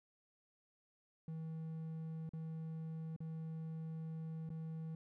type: tone with dropouts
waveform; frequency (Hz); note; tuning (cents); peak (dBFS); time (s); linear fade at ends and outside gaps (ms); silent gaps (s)
triangle; 160.6; E3; -45; -40; 1.28-4.95; 2; 2.292-2.334 / 3.163-3.204 / 4.492-4.502
effects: none